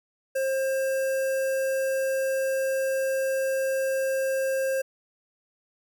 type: tone with notch filter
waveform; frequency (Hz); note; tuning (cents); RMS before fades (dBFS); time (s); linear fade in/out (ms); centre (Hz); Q
square; 533; C5; +32; -26; 0.35-4.82; 10; 3800; 0.9
effects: none